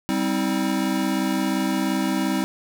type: chord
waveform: square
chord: C minor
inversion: second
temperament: equal with one note detuned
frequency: 196 / 261.6 / 319 Hz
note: G3 / C4 / Eb4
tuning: 0 / 0 / +43 cents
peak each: -26 dBFS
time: 0.09-2.44 s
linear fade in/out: 0 ms
effects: none